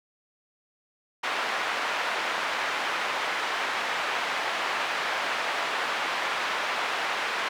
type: band-pass noise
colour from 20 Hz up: pink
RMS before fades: -29 dBFS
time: 1.23-7.49 s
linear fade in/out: 10 ms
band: 850 to 2600 Hz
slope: 12 dB/octave
effects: none